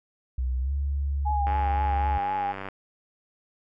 sine tone with pitch glide, 63.3 to 70.24 Hz, B1 to C#2, +43 to +23 cents, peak -24 dBFS, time 0.38-2.18 s, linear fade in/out 5 ms, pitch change +180 cents, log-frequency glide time 0.6-0.72 s
sine tone with vibrato, 826 Hz, G#5, 10 cents flat, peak -25 dBFS, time 1.25-2.53 s, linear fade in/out 20 ms, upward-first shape triangle, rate 3.9 Hz, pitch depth 50 cents each way
click train, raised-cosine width 0.5 ms, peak -20 dBFS, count 119, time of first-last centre 1.47-2.686 s, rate 97 Hz
effects none

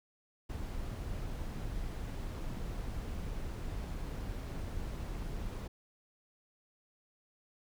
brown noise, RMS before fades -39 dBFS, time 0.49-5.68 s, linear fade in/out 10 ms, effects none

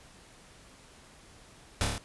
pink noise with echo, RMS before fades -27 dBFS, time 1.81-1.84 s, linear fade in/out 0 ms, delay 28 ms, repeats 5, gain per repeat -2 dB, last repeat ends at 1.98 s, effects pink hiss -55 dBFS RMS until 2.04 s + resampled to 24000 Hz

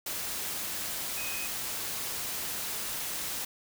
sine tone in noise, 2513 Hz, D#7, 17 cents sharp, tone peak -38 dBFS, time 1.17-1.47 s, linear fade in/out 5 ms, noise white, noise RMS -35 dBFS, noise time 0.06-3.45 s, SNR -6 dB, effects none

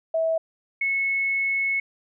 sine tone pair in turn, 650 / 2195 Hz, E5 / C#7, -24 / -18 cents, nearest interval octave + major sixth, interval 2106 cents, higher second, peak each -20 / -21 dBFS, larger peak first, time 0.14-0.38 / 0.81-1.8 s, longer second, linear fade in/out 5 ms, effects none

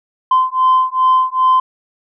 sine beating tone pair, 1031 / 1033.5 Hz, C6 / C6, -26 / -22 cents, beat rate 2.5 Hz, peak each -12 dBFS, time 0.31-1.6 s, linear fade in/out 5 ms, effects tanh soft clip ceiling -5 dBFS

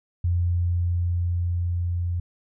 sine tone with level ramp, 87.31 Hz, F2, in tune, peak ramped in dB -19 to -23 dBFS, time 0.24-2.2 s, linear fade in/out 5 ms, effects none

